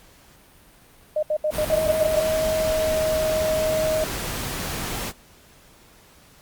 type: tone bursts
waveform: sine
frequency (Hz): 611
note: D#5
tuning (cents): -32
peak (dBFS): -19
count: 8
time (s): 1.16-2.208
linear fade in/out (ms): 5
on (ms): 68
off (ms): 72
type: noise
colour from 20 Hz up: pink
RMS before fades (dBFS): -29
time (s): 1.5-5.13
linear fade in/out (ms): 50
type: tone with pitch glide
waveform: sine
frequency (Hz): 632 to 627.6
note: D#5 to D#5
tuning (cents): +27 to +15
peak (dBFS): -20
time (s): 1.7-4.04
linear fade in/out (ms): 0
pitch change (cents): -12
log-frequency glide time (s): 2.55-3.14
effects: pink hiss -52 dBFS RMS until 6.41 s + Opus 48 kbps